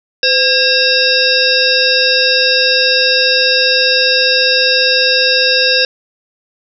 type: harmonic tone with a mistuned harmonic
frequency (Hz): 541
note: C#5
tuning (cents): -42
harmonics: 1 / 3 / 5 / 7 / 9 / 10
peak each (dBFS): -16 / -16 / -16 / -16 / -16 / -16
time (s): 0.23-5.85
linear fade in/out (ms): 2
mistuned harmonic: 1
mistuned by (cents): -98
effects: none